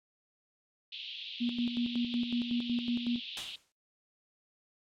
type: band-pass noise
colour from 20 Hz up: white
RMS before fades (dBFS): -43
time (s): 0.92-3.56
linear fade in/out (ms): 5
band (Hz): 2800 to 3700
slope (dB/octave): 48
type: tone with tremolo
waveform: sine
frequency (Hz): 239.9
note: A#3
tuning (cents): +50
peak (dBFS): -28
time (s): 1.4-3.2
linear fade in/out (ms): 20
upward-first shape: square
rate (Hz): 5.4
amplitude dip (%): 60
type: noise with exponential decay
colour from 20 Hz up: white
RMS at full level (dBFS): -37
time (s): 3.37-3.72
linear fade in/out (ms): 0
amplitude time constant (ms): 74
effects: noise-tail reverb RT60 0.3 s tail -26 dB re dry + low-pass 8000 Hz 12 dB/octave